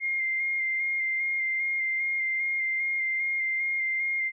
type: tone with vibrato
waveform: sine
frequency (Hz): 2112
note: C7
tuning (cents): +16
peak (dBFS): -25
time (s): 0-4.32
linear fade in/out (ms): 50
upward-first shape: square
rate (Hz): 2.5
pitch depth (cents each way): 16
effects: none